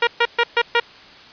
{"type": "tone bursts", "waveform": "10% pulse", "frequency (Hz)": 471.9, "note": "A#4", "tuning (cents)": 21, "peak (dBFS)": -5, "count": 5, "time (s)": [0.02, 0.8], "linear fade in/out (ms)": 5, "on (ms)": 52, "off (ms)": 130, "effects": ["white hiss -43 dBFS RMS until 1.32 s", "resampled to 11025 Hz"]}